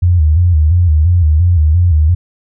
sine tone with vibrato, 82.41 Hz, E2, in tune, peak -6 dBFS, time 0.02-2.15 s, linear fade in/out 10 ms, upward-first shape square, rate 2.9 Hz, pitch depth 120 cents each way, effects none

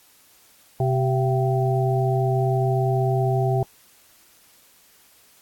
harmonic tone with a mistuned harmonic, 129 Hz, C3, 24 cents flat, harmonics 1 / 3 / 5 / 6, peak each -20 / -25 / -27 / -28 dBFS, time 0.8-3.63 s, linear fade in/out 2 ms, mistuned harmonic 5, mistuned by +76 cents, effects white hiss -55 dBFS RMS until 5.41 s + AAC 64 kbps

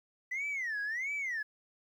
sine tone with vibrato, 1955 Hz, B6, 18 cents flat, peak -31 dBFS, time 0.31-1.43 s, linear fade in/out 10 ms, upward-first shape sine, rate 1.5 Hz, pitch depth 290 cents each way, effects tanh soft clip ceiling -31 dBFS + 11-bit

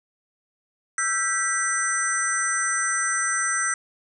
sine tone cluster, 1335 / 1576 / 1958 / 6020 / 8140 Hz, E6 / G6 / B6 / F#8 / C9, +22 / +9 / -15 / +29 / -49 cents, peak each -28 dBFS, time 0.98-3.74 s, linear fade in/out 2 ms, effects none

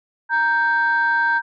sine tone pair together, 932.3 / 1568 Hz, A#5 / G6, 0 / 0 cents, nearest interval major sixth, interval 900 cents, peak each -19 / -16 dBFS, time 0.29-1.42 s, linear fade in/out 50 ms, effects tanh soft clip ceiling -10 dBFS

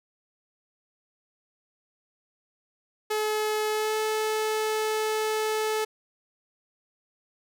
sawtooth tone with pitch glide, 428.4 to 433.6 Hz, A4 to A4, -46 to -25 cents, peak -21 dBFS, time 3.1-5.85 s, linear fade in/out 10 ms, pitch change +21 cents, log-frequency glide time 3.71-3.96 s, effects none

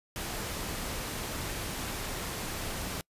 pink noise, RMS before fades -36 dBFS, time 0.16-3.01 s, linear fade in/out 0 ms, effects noise-tail reverb RT60 0.1 s tail -26 dB re dry + resampled to 32000 Hz

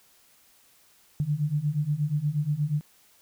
sine beating tone pair, 143.9 / 152.3 Hz, D3 / D#3, -35 / -37 cents, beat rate 8.4 Hz, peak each -28 / -26 dBFS, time 1.2-2.81 s, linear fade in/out 0 ms, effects white hiss -60 dBFS RMS until 3.21 s

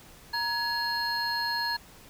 triangle tone cluster, 936 / 1681 / 4253 Hz, A#5 / G#6 / C8, +7 / +20 / +27 cents, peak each -30 dBFS, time 0.33-1.77 s, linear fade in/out 10 ms, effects pink hiss -52 dBFS RMS until 2.09 s

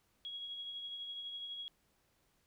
sine tone with tremolo, 3315 Hz, G#7, 4 cents flat, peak -40 dBFS, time 0.25-1.68 s, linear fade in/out 0 ms, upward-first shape triangle, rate 12 Hz, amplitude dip 40%, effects pink hiss -75 dBFS RMS until 2.46 s

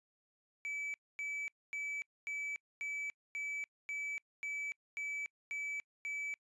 triangle tone bursts, 2300 Hz, D7, 37 cents flat, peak -36 dBFS, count 11, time 0.65-6.34 s, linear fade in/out 0 ms, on 290 ms, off 250 ms, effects noise-tail reverb RT60 0.1 s tail -26 dB re dry + resampled to 24000 Hz

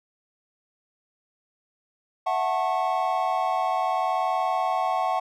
triangle chord, F# minor seventh, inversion third, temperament equal with one note detuned, 659.3 / 740 / 880 / 1093.5 Hz, E5 / F#5 / A5 / C#6, 0 / 0 / 0 / -24 cents, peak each -28 / -23 / -28 / -27 dBFS, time 2.26-5.2 s, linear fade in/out 10 ms, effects none

